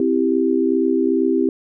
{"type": "chord", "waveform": "sine", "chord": "C major", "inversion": "none", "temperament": "equal", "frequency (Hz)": [261.6, 329.6, 392], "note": ["C4", "E4", "G4"], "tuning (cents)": [0, 0, 0], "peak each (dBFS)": -19, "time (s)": [0, 1.49], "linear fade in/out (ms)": 2, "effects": []}